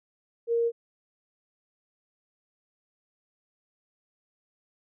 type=tone; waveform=sine; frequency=466.2 Hz; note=A#4; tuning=in tune; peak=-22 dBFS; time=0.47-0.72 s; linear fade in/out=50 ms; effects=none

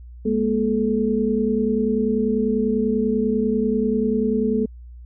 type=tone cluster; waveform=sine; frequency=209.7 / 239.9 / 432.2 Hz; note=G#3 / A#3 / A4; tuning=+17 / +50 / -31 cents; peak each=-22 dBFS; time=0.25-4.66 s; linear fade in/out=10 ms; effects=added 60 Hz sine -37 dBFS peak until 5.05 s

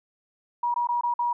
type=tone with dropouts; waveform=sine; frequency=959 Hz; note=A#5; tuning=49 cents sharp; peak=-22 dBFS; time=0.63-1.33 s; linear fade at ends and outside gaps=5 ms; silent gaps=0.742-0.76 / 0.872-0.888 / 1.011-1.034 / 1.14-1.19 s; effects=none

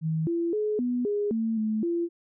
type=tone with pitch steps; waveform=sine; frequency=159.3 / 338.6 / 424.4 / 246 / 412.2 / 224.6 / 216.8 / 341.3 Hz; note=D#3 / E4 / G#4 / B3 / G#4 / A3 / A3 / F4; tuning=+41 / +46 / +38 / -7 / -13 / +36 / -25 / -40 cents; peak=-24 dBFS; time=0.01-2.09 s; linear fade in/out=50 ms; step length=260 ms; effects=none

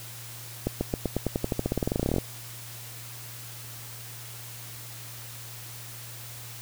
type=accelerating click train; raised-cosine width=2 ms; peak=-12 dBFS; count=25; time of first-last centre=0.67-2.183 s; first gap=140 ms; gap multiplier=0.92; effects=added 117 Hz sine -44 dBFS peak until 6.61 s + white hiss -43 dBFS RMS until 6.61 s

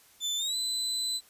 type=tone with pitch glide; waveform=30% pulse; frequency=3520 to 4020 Hz; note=A7 to B7; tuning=0 to +30 cents; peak=-26 dBFS; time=0.2-1.21 s; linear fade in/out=50 ms; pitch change=+230 cents; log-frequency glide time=0.37-0.56 s; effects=white hiss -59 dBFS RMS until 1.29 s + resampled to 32000 Hz

